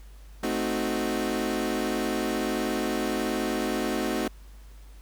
30% pulse chord, A diminished seventh, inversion none, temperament equal, 220 / 261.6 / 311.1 / 370 Hz, A3 / C4 / Eb4 / Gb4, 0 / 0 / 0 / 0 cents, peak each -29 dBFS, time 0.43-4.28 s, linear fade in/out 5 ms, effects added 50 Hz sine -44 dBFS peak until 5.01 s + pink hiss -58 dBFS RMS until 5.01 s

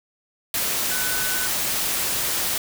sine tone in noise, 1500 Hz, F#6, 23 cents sharp, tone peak -29 dBFS, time 0.91-1.47 s, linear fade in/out 2 ms, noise white, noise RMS -24 dBFS, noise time 0.54-2.58 s, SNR -8 dB, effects none

